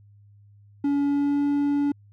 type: tone with pitch glide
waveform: triangle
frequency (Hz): 283.8 to 286.4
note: C#4 to D4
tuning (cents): +41 to -43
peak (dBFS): -18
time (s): 0.84-1.92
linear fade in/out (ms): 5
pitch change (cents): +16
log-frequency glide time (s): 1.03-1.44
effects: added 102 Hz sine -50 dBFS peak until 2.12 s